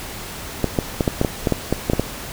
clicks, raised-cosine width 2 ms, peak -3 dBFS, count 12, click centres 0.643 / 0.788 / 1.008 / 1.078 / 1.214 / 1.248 / 1.472 / 1.523 / 1.726 / 1.899 / 1.934 / 1.996 s, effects pink hiss -32 dBFS RMS until 2.32 s

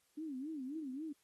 sine tone with vibrato, 286.2 Hz, D4, 45 cents flat, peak -40 dBFS, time 0.17-1.13 s, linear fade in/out 10 ms, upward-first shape sine, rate 3.7 Hz, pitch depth 210 cents each way, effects white hiss -75 dBFS RMS until 1.23 s + AAC 32 kbps

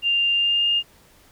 sine tone with pitch glide, 2794 to 2822 Hz, F7 to F7, 0 to +17 cents, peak -17 dBFS, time 0.02-0.83 s, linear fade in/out 50 ms, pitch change +17 cents, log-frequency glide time 0.33-0.69 s, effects pink hiss -54 dBFS RMS until 1.31 s

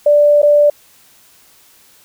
sine tone with dropouts, 587.3 Hz, D5, in tune, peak -6 dBFS, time 0.06-0.7 s, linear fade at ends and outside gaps 5 ms, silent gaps 0.419-0.429 s, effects white hiss -48 dBFS RMS until 2.04 s

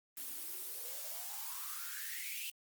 blue noise with high-pass filter sweep, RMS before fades -43 dBFS, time 0.17-2.5 s, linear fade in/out 2 ms, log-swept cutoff 230 to 2800 Hz, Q 8.1, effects Opus 24 kbps

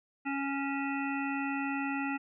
harmonic tone with a mistuned harmonic, 277.2 Hz, C#4, in tune, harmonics 1 / 3 / 5 / 7 / 9 / 10, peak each -33 / -38 / -40 / -41 / -43 / -43 dBFS, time 0.25-2.18 s, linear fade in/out 20 ms, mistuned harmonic 10, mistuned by -64 cents, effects none

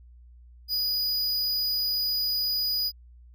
square tone, 4933 Hz, D#8, 16 cents flat, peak -25 dBFS, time 0.68-2.92 s, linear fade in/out 50 ms, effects added 60 Hz sine -48 dBFS peak until 3.34 s

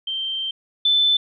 sine tone pair in turn, 3136 / 3520 Hz, G7 / A7, 0 / 0 cents, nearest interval major second, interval 200 cents, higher second, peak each -23 / -14 dBFS, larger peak second, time 0.07-0.51 / 0.85-1.17 s, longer first, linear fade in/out 5 ms, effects none

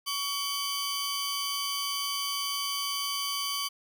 sawtooth tone cluster, 1126 / 3056 / 4678 Hz, C#6 / G7 / D8, +27 / -45 / -8 cents, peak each -31 dBFS, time 0.06-3.69 s, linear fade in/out 20 ms, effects none

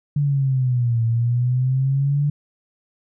sine exponential two-way sweep, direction down then up, 146.83 to 113.9 to 146.83 Hz, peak -16 dBFS, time 0.16-2.3 s, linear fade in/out 5 ms, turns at 1.04 s, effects none

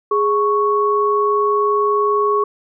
sine tone pair together, 414.8 / 1108.7 Hz, G#4 / C#6, -2 / 0 cents, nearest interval octave + perfect fourth, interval 1702 cents, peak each -16 dBFS, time 0.11-2.44 s, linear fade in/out 5 ms, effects none

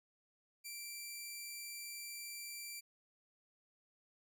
10% pulse tone, 2349 Hz, D7, in tune, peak -36 dBFS, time 0.64-2.81 s, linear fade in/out 20 ms, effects none

